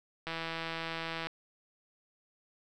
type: click train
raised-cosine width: 0.3 ms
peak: -21 dBFS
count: 165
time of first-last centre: 0.27-1.27 s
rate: 164 Hz
effects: none